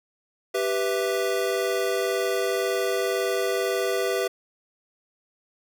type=chord; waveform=square; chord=E minor; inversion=first; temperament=equal; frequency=392 / 493.9 / 659.3 Hz; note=G4 / B4 / E5; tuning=0 / 0 / 0 cents; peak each=-27 / -28 / -30 dBFS; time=0.54-4.28 s; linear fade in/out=10 ms; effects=none